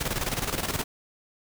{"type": "noise with tremolo", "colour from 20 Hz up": "pink", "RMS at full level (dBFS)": -27, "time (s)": [0, 0.84], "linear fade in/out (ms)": 10, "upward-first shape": "square", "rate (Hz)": 19, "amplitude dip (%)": 65, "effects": []}